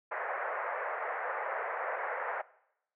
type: band-pass noise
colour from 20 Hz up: pink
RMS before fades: -36 dBFS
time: 0.11-2.42 s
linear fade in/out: 10 ms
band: 490 to 2000 Hz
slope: 48 dB/octave
effects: noise-tail reverb RT60 0.8 s tail -20 dB re dry